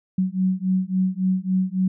sine beating tone pair, 185 / 188.6 Hz, F#3 / F#3, 0 / +33 cents, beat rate 3.6 Hz, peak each -22 dBFS, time 0.18-1.88 s, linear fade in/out 5 ms, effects none

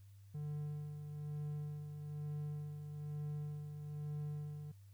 triangle tone with tremolo, 148.8 Hz, D3, 23 cents sharp, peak -37 dBFS, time 0.34-4.72 s, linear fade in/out 10 ms, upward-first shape sine, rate 1.1 Hz, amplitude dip 50%, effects added 99 Hz sine -56 dBFS peak until 4.93 s + white hiss -75 dBFS RMS until 4.93 s

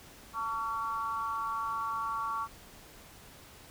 sine tone with amplitude modulation, 1132 Hz, C#6, 36 cents sharp, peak -27 dBFS, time 0.33-2.48 s, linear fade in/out 50 ms, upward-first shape sine, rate 237 Hz, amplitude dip 95%, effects pink hiss -53 dBFS RMS until 3.7 s

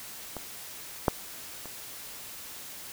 clicks, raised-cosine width 1 ms, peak -22 / -7 / -28 dBFS, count 3, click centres 0.367 / 1.082 / 1.657 s, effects white hiss -43 dBFS RMS until 2.92 s

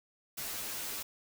white noise with comb filter, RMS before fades -39 dBFS, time 0.37-1.03 s, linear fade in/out 10 ms, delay 11 ms, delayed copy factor -0.75, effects none

